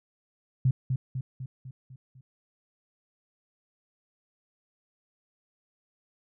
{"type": "tone with echo", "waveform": "sine", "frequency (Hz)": 130, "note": "C3", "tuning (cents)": -11, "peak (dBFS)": -19, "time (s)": [0.65, 0.71], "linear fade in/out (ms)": 5, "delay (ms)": 250, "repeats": 6, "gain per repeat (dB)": -5, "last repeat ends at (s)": 2.21, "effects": []}